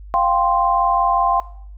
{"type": "chord", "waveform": "sine", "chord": "F suspended second", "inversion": "none", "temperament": "equal", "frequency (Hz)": [698.5, 784, 1046.5], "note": ["F5", "G5", "C6"], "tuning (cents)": [0, 0, 0], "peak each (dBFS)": [-19, -19, -17], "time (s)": [0.14, 1.4], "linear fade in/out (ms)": 0, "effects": ["noise-tail reverb RT60 0.6 s tail -18 dB re dry", "added 50 Hz sine -34 dBFS peak until 1.77 s"]}